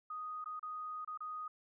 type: tone with dropouts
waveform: sine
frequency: 1244.5 Hz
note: D#6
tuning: in tune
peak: -40 dBFS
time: 0.1-1.48 s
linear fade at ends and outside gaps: 5 ms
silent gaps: 0.443-0.458 / 0.595-0.628 / 1.048-1.075 / 1.175-1.205 s
effects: none